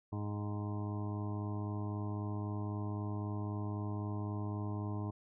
harmonic tone with a mistuned harmonic, 103.83 Hz, G#2, in tune, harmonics 1 / 2 / 3 / 4 / 6 / 7 / 8 / 9 / 10, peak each -37 / -44 / -44 / -50 / -53 / -55 / -55 / -53 / -52 dBFS, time 0.12-5.11 s, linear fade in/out 10 ms, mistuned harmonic 8, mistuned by -31 cents, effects none

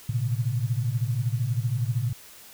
sine tone cluster, 112.6 / 125.3 / 141.3 Hz, A2 / B2 / C#3, +40 / +25 / +34 cents, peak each -26 / -27 / -33 dBFS, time 0.09-2.13 s, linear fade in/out 5 ms, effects white hiss -48 dBFS RMS until 2.53 s

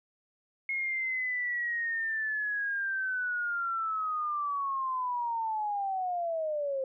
sine linear sweep, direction down, 2166 to 523.3 Hz, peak -29 dBFS, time 0.69-6.84 s, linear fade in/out 2 ms, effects none

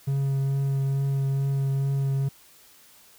triangle tone with vibrato, 137.1 Hz, C#3, 19 cents flat, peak -20 dBFS, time 0.07-2.29 s, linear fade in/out 10 ms, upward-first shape triangle, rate 2.3 Hz, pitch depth 14 cents each way, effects white hiss -54 dBFS RMS until 3.18 s

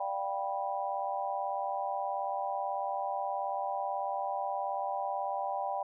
sine chord, G dominant seventh, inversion second, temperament just, 588 / 705.6 / 784 / 980 Hz, D5 / F5 / G5 / B5, +2 / +18 / 0 / -14 cents, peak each -38 / -40 / -34 / -38 dBFS, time 0-5.83 s, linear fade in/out 5 ms, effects none

